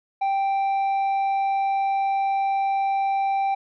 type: tone with tanh clipping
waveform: sine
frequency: 784 Hz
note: G5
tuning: in tune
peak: -21 dBFS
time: 0.21-3.55 s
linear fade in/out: 10 ms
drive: 5 dB
effects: none